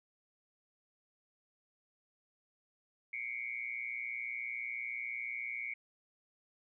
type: tone with amplitude modulation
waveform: sine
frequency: 2217 Hz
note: C#7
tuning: in tune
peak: -33 dBFS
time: 3.13-5.74 s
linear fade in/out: 5 ms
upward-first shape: sine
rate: 120 Hz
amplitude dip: 100%
effects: none